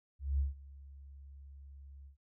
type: tone with ADSR envelope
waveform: sine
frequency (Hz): 69.2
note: C#2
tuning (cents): -2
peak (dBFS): -27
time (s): 0.19-2.17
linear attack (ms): 200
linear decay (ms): 150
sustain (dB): -22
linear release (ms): 110
effects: none